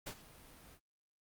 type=noise with ADSR envelope; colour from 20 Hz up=pink; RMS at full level=-42 dBFS; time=0.06-0.8 s; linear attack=11 ms; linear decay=73 ms; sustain=-16 dB; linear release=69 ms; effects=Opus 48 kbps